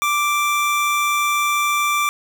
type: tone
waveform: 25% pulse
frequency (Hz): 1174.7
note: D6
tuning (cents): 0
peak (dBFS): -13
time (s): 0.02-2.09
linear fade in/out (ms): 0
effects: none